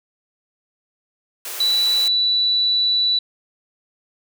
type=high-pass noise; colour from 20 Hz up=white; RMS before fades=-30 dBFS; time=1.45-2.08 s; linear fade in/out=2 ms; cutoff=340 Hz; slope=48 dB/octave
type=tone; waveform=sine; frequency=3955 Hz; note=B7; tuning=2 cents sharp; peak=-15 dBFS; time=1.6-3.19 s; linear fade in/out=5 ms
effects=none